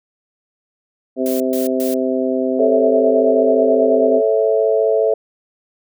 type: harmonic tone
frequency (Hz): 130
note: C3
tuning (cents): -11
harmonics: 2 / 3 / 4 / 5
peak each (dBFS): -19 / -21 / -22 / -23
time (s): 1.16-4.22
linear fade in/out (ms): 50
type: noise bursts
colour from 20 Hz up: blue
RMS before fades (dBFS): -29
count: 3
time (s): 1.26-1.94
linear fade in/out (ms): 0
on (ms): 140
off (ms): 130
type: chord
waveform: sine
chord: A major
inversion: none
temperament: equal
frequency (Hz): 440 / 554.4 / 659.3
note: A4 / C#5 / E5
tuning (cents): 0 / 0 / 0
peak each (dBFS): -15 / -19 / -17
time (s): 2.59-5.14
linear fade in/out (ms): 5
effects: none